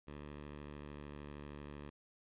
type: tone with pitch glide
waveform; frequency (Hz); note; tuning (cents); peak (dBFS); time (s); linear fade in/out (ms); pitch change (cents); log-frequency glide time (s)
10% pulse; 73.42 to 72.79; D2 to D2; 0 to -15; -39; 0.07-1.9; 10; -15; 0.36-1.45
effects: resampled to 8000 Hz + 13-bit